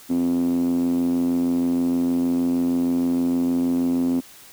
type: tone with band-pass filter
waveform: 5% pulse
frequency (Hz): 86.4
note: F2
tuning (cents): -18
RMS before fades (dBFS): -21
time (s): 0.09-4.21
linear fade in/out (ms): 20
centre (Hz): 260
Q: 8
effects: white hiss -46 dBFS RMS until 4.52 s